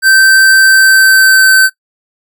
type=tone with pitch glide; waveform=square; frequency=1554 to 1538.8 Hz; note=G6 to G6; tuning=-16 to -33 cents; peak=-4 dBFS; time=0.02-1.7 s; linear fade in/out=50 ms; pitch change=-17 cents; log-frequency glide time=0.61-1.55 s; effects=noise-tail reverb RT60 0.1 s tail -19 dB re dry